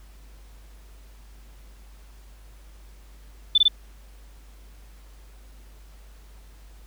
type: tone bursts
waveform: sine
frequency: 3520 Hz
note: A7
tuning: in tune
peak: -13 dBFS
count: 3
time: 3.55-3.682 s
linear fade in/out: 5 ms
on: 30 ms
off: 21 ms
effects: added 50 Hz sine -45 dBFS peak until 6.86 s + pink hiss -57 dBFS RMS until 6.86 s